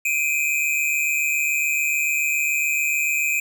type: tone pair together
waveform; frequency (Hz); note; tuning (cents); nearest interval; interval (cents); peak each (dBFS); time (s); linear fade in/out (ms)
square; 2373 / 2520; D7 / D#7; +17 / +21; minor second; 104; -23; 0.05-3.4; 5
effects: none